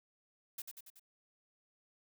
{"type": "noise with echo", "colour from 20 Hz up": "blue", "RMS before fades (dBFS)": -43, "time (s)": [0.58, 0.62], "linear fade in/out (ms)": 5, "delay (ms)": 94, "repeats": 4, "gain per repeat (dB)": -4, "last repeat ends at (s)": 0.996, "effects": []}